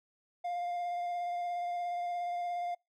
triangle tone with vibrato, 703 Hz, F5, 11 cents sharp, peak -31 dBFS, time 0.44-2.75 s, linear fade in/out 10 ms, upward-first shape sine, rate 17 Hz, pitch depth 15 cents each way, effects noise-tail reverb RT60 0.2 s tail -26 dB re dry

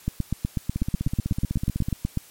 two click trains, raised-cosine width 5 ms, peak -13 / -11 dBFS, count 19 / 18, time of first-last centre 0.76-1.885 / 0.08-2.174 s, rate 16 / 8.12 Hz, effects white hiss -50 dBFS RMS until 2.3 s + MP3 64 kbps

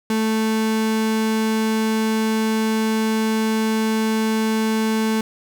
35% pulse tone, 220 Hz, A3, in tune, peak -16 dBFS, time 0.1-5.21 s, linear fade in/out 2 ms, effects none

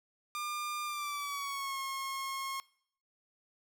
sawtooth tone with pitch glide, 1200 to 1081.5 Hz, D6 to C#6, +37 to -43 cents, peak -32 dBFS, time 0.35-2.6 s, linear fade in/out 0 ms, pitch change -180 cents, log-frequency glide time 0.85-1.79 s, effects noise-tail reverb RT60 0.6 s tail -22 dB re dry

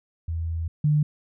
sine tone pair in turn, 82.41 / 149.92 Hz, E2 / D3, 0 / +36 cents, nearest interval minor seventh, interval 1036 cents, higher second, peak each -25 / -17 dBFS, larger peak second, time 0.28-0.68 / 0.84-1.03 s, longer first, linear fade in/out 5 ms, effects none

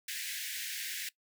pink high-pass noise, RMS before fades -39 dBFS, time 0.08-1.09 s, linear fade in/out 5 ms, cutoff 1600 Hz, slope 96 dB/octave, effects noise-tail reverb RT60 0.1 s tail -20 dB re dry

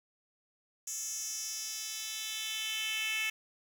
10% pulse tone with high-pass filter sweep, 437.2 Hz, A4, 11 cents flat, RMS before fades -37 dBFS, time 0.87-3.3 s, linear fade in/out 5 ms, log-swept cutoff 6800 to 2500 Hz, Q 3.2, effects none

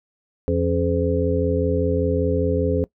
harmonic tone with a mistuned harmonic, 85.1 Hz, F2, 44 cents flat, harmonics 1 / 2 / 3 / 5 / 6, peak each -23 / -27 / -25 / -23 / -24 dBFS, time 0.48-2.84 s, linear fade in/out 0 ms, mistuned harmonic 3, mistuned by +110 cents, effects noise-tail reverb RT60 0.1 s tail -21 dB re dry

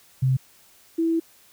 sine tone pair in turn, 130.81 / 329 Hz, C3 / E4, 0 / -3 cents, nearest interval octave + major third, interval 1597 cents, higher second, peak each -17 / -19 dBFS, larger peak first, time 0.22-0.37 / 0.98-1.2 s, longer second, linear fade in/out 10 ms, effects white hiss -55 dBFS RMS until 1.52 s

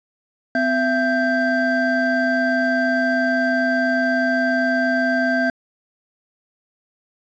triangle tone cluster, 254.8 / 670 / 1573 Hz, C4 / E5 / G6, -46 / +28 / +6 cents, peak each -19 dBFS, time 0.55-5.5 s, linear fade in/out 2 ms, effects resampled to 16000 Hz + 8-bit

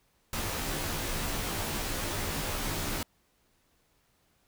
pink noise with comb filter, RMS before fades -33 dBFS, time 0.33-3.03 s, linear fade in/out 2 ms, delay 16 ms, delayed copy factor -0.9, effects pink hiss -70 dBFS RMS until 4.47 s

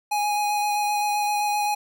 square tone with vibrato, 830.6 Hz, G#5, in tune, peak -22 dBFS, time 0.11-1.75 s, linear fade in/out 10 ms, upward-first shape sine, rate 7.7 Hz, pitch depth 13 cents each way, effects none

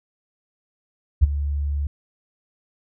sine tone with ADSR envelope, 71.9 Hz, D2, 36 cents flat, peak -7 dBFS, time 1.21-1.87 s, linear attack 24 ms, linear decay 21 ms, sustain -14 dB, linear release 3 ms, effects none

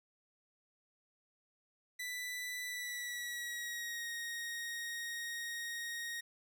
sawtooth tone with pitch glide, 1982 to 1870.8 Hz, B6 to A#6, +6 to +6 cents, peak -36 dBFS, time 1.99-6.21 s, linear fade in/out 10 ms, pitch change -100 cents, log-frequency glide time 2.64-4.09 s, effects none

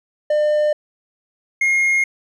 triangle tone pair in turn, 601 / 2142 Hz, D5 / C7, +40 / +40 cents, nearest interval octave + minor seventh, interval 2200 cents, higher second, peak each -12 dBFS, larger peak neither, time 0.3-0.73 / 1.61-2.04 s, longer neither, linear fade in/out 5 ms, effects resampled to 24000 Hz

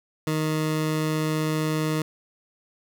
20% pulse tone, 155.8 Hz, D#3, 3 cents sharp, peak -18 dBFS, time 0.27-2.02 s, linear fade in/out 2 ms, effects none

